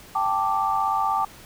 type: chord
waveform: sine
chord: G suspended second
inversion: none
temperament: equal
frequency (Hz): 784 / 880 / 1174.7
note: G5 / A5 / D6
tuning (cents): 0 / 0 / 0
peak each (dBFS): -25 / -25 / -24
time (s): 0.15-1.25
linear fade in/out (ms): 5
effects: pink hiss -46 dBFS RMS until 1.45 s